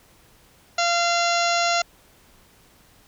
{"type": "harmonic tone with a mistuned harmonic", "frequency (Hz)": 689, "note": "F5", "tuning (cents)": -24, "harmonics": [1, 2, 3, 4, 5, 6, 7, 8, 9, 10], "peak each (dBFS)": [-22, -25, -29, -29, -33, -29, -34, -32, -36, -32], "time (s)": [0.78, 1.82], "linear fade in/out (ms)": 5, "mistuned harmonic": 10, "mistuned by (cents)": -17, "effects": ["pink hiss -55 dBFS RMS until 3.07 s"]}